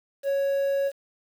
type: tone with quantisation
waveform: triangle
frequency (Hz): 554.4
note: C#5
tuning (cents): 0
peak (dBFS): -20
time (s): 0.23-0.92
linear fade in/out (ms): 50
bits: 8
effects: none